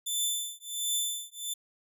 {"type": "tone with tremolo", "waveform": "15% pulse", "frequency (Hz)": 3528, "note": "A7", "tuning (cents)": 4, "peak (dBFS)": -19, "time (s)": [0.06, 1.54], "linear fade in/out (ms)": 10, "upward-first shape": "triangle", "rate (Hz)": 1.4, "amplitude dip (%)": 100, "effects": []}